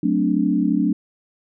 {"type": "chord", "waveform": "sine", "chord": "D dominant seventh", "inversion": "first", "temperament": "equal", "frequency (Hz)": [185, 220, 261.6, 293.7], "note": ["F#3", "A3", "C4", "D4"], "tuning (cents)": [0, 0, 0, 0], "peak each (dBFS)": [-22, -22, -23, -20], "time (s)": [0.03, 0.93], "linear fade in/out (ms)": 5, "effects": []}